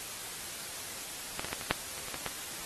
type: clicks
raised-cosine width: 0.3 ms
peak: -17 / -19 / -25 / -16 / -22 / -9 / -26 / -25 / -19 / -16 dBFS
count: 10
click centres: 1.395 / 1.446 / 1.486 / 1.53 / 1.612 / 1.71 / 1.979 / 2.084 / 2.143 / 2.263 s
effects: white hiss -41 dBFS RMS until 2.65 s + AAC 32 kbps